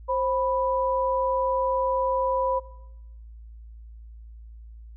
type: tone pair together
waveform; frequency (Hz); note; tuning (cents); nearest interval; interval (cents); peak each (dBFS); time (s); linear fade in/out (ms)
sine; 528 / 987.8; C5 / B5; +16 / 0; major seventh; 1084; -25; 0.08-2.6; 20
effects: noise-tail reverb RT60 0.9 s tail -18 dB re dry + added 56 Hz sine -41 dBFS peak until 4.96 s